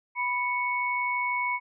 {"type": "tone pair together", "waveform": "sine", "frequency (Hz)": [986.7, 2217], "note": ["B5", "C#7"], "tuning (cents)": [-2, 0], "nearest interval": "octave + major second", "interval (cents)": 1402, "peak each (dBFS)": -28, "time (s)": [0.15, 1.6], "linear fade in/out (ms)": 50, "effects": []}